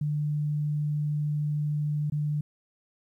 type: tone with dropouts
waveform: sine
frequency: 148.9 Hz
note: D3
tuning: 24 cents sharp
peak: -25 dBFS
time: 0.01-2.41 s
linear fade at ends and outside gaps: 5 ms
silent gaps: 2.1-2.121 s
effects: 11-bit